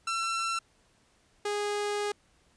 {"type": "tone pair in turn", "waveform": "sawtooth", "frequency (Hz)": [1347, 412.7], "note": ["E6", "G#4"], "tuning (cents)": [37, -11], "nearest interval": "octave + minor sixth", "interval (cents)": 2048, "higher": "first", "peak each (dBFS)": -25, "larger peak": "neither", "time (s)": [[0.07, 0.59], [1.45, 2.12]], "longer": "second", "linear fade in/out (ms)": 5, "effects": ["pink hiss -66 dBFS RMS until 2.56 s", "resampled to 22050 Hz"]}